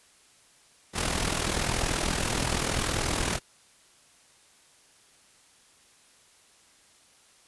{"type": "noise with amplitude modulation", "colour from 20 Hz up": "pink", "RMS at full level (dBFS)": -25, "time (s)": [0.93, 3.4], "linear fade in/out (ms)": 50, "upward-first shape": "sine", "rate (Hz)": 40.9, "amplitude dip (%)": 65, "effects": ["white hiss -59 dBFS RMS until 7.47 s", "resampled to 24000 Hz"]}